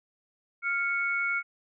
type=tone pair together; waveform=sine; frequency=1396.9 / 2213 Hz; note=F6 / C#7; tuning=0 / -3 cents; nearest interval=minor sixth; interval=797 cents; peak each=-29 / -28 dBFS; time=0.62-1.43 s; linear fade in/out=50 ms; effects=none